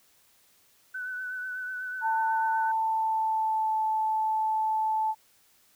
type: tone with vibrato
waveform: sine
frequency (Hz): 1501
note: F#6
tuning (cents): +24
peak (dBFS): -32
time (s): 0.94-2.72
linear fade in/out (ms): 10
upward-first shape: triangle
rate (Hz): 8.1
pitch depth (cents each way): 34
type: tone with pitch glide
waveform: sine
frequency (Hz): 892 to 873.6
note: A5 to A5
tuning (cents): +23 to -13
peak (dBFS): -24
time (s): 2.01-5.15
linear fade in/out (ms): 50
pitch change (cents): -36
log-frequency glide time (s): 2.55-3.77
effects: white hiss -63 dBFS RMS until 5.75 s